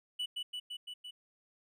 triangle tone with echo, 2960 Hz, F#7, in tune, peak -32 dBFS, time 0.19-0.26 s, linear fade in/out 10 ms, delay 170 ms, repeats 5, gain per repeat -2 dB, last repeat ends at 1.11 s, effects none

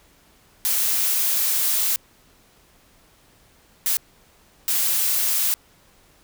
blue noise bursts at uneven times, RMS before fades -21 dBFS, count 3, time 0.65-1.96 / 3.86-3.97 / 4.68-5.54 s, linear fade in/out 0 ms, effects pink hiss -56 dBFS RMS until 6.23 s

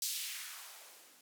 violet noise with band-pass filter sweep, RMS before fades -44 dBFS, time 0.02-1.21 s, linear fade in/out 2 ms, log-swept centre 4800 to 210 Hz, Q 1.4, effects none

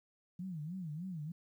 sine tone with vibrato, 167.9 Hz, E3, 32 cents sharp, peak -39 dBFS, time 0.39-1.32 s, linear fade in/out 5 ms, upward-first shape sine, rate 3.3 Hz, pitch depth 220 cents each way, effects 12-bit

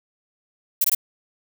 violet noise bursts, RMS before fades -18 dBFS, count 3, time 0.81-0.949 s, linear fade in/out 5 ms, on 33 ms, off 20 ms, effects none

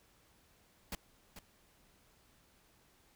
pink noise with echo, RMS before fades -40 dBFS, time 0.92-0.95 s, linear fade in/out 2 ms, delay 440 ms, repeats 1, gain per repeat -10 dB, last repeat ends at 1.39 s, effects pink hiss -68 dBFS RMS until 3.15 s

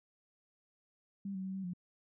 sine tone with pitch steps, 197.5 / 189 / 190.1 / 192.1 / 178 Hz, G3 / F#3 / F#3 / G3 / F3, +13 / +37 / +47 / -35 / +33 cents, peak -37 dBFS, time 1.25-1.735 s, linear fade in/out 5 ms, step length 97 ms, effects none

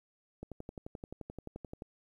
click train, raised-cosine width 2 ms, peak -29 dBFS, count 17, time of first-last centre 0.43-1.821 s, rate 11.5 Hz, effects 11-bit

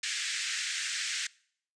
pink band-pass noise, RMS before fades -34 dBFS, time 0.03-1.27 s, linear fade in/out 5 ms, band 1600 to 8400 Hz, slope 48 dB/octave, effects noise-tail reverb RT60 0.6 s tail -23 dB re dry + resampled to 22050 Hz

